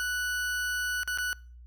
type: tone with dropouts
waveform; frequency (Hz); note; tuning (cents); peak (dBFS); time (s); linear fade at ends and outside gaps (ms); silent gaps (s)
40% pulse; 1480; F#6; 0; -28; 0-1.33; 0; 1.033-1.076 / 1.175-1.185
effects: noise-tail reverb RT60 0.4 s tail -23 dB re dry + added 60 Hz sine -46 dBFS peak until 1.66 s